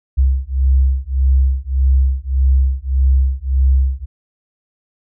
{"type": "beating tone pair", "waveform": "sine", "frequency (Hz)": [65.41, 67.11], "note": ["C2", "C2"], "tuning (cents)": [0, 45], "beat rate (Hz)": 1.7, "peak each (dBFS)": -14, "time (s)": [0.17, 4.06], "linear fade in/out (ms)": 20, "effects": []}